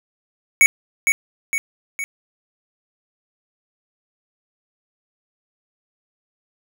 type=tone with echo; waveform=square; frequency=2232 Hz; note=C#7; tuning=11 cents sharp; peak=-9 dBFS; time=0.61-0.66 s; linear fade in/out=0 ms; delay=460 ms; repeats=3; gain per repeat=-5 dB; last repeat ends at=2.04 s; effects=none